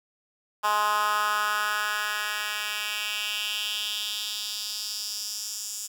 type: tone with high-pass filter sweep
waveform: 10% pulse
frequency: 209.6 Hz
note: G#3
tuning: 16 cents sharp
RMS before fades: -29 dBFS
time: 0.63-5.88 s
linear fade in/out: 20 ms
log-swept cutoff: 990 to 6800 Hz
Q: 2.8
effects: 8-bit